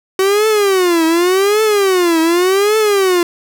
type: tone with vibrato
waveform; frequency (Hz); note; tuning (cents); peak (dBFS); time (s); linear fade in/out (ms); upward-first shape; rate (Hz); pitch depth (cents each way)
45% pulse; 375.5; F#4; +26; -10; 0.19-3.23; 2; triangle; 0.87; 280
effects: none